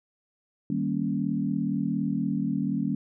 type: chord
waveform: sine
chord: Eb dominant seventh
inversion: none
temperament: equal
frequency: 155.56 / 196 / 233.1 / 277.2 Hz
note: Eb3 / G3 / Bb3 / Db4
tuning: 0 / 0 / 0 / 0 cents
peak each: -32 / -29 / -30 / -30 dBFS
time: 0.7-2.95 s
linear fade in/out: 2 ms
effects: none